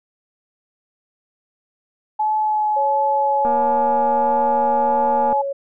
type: tone with vibrato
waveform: sine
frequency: 855 Hz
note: A5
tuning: 50 cents flat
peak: -16 dBFS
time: 2.19-5.42 s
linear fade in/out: 10 ms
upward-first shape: triangle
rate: 1.5 Hz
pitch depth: 13 cents each way
type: tone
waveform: sine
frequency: 554.4 Hz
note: C#5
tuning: in tune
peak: -21 dBFS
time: 2.76-5.53 s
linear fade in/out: 10 ms
type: click train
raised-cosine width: 1 ms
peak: -15 dBFS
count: 446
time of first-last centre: 3.45-5.328 s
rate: 237 Hz
effects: none